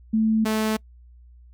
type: tone pair in turn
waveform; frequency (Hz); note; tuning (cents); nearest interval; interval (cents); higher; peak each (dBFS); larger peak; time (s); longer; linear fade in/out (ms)
sine / sawtooth; 220 / 217.7; A3 / A3; 0 / -18; unison; 18; first; -17; neither; 0.13-0.45 / 0.45-0.77; neither; 10
effects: noise-tail reverb RT60 0.1 s tail -25 dB re dry + added 60 Hz sine -46 dBFS peak until 1.53 s